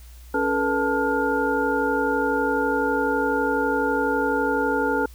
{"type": "tone cluster", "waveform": "sine", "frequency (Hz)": [278.6, 432.8, 484.8, 880, 1417], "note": ["C#4", "A4", "B4", "A5", "F6"], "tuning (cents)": [9, -29, -32, 0, 25], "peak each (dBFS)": -26, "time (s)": [0.34, 5.06], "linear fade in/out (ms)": 5, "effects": ["added 60 Hz sine -41 dBFS peak until 5.14 s", "white hiss -53 dBFS RMS until 5.14 s"]}